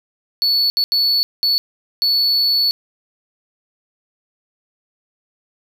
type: tone bursts at uneven times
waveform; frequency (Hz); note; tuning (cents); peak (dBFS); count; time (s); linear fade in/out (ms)
triangle; 4435; C#8; 0; -12; 5; 0.42-0.7 / 0.77-0.84 / 0.92-1.23 / 1.43-1.58 / 2.02-2.71; 0
effects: none